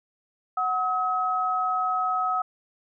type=tone pair together; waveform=sine; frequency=740 / 1277.6 Hz; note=F#5 / D#6; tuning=0 / +45 cents; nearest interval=major sixth; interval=945 cents; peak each=-27 / -24 dBFS; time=0.57-2.42 s; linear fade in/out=5 ms; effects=none